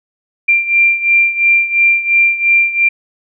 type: beating tone pair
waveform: sine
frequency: 2373 / 2375.9 Hz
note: D7 / D7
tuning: +17 / +19 cents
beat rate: 2.9 Hz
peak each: -10 / -14 dBFS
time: 0.48-2.89 s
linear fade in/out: 10 ms
effects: none